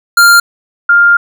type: tone pair in turn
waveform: square / sine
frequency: 1396.9 / 1402.1 Hz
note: F6 / F6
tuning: 0 / +6 cents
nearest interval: unison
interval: 6 cents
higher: second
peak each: -3 dBFS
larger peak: neither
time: 0.17-0.4 / 0.89-1.17 s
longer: second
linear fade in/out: 5 ms
effects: none